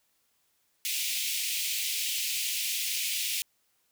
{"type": "high-pass noise", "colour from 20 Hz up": "pink", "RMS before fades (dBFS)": -31, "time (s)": [0.85, 3.42], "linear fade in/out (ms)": 0, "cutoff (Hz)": 2300, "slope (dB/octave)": 48, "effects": ["white hiss -72 dBFS RMS until 3.91 s"]}